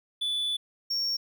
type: tone pair in turn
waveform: triangle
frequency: 3470 / 5508 Hz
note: A7 / F8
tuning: -25 / -25 cents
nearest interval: minor sixth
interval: 800 cents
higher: second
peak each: -25 / -25 dBFS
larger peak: neither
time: 0.21-0.57 / 0.9-1.17 s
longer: first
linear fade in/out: 10 ms
effects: none